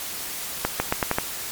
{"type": "accelerating click train", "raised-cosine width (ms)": 0.5, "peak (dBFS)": -5, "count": 6, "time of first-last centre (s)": [0.65, 1.185], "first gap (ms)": 150, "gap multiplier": 0.83, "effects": ["white hiss -32 dBFS RMS until 1.51 s", "MP3 96 kbps"]}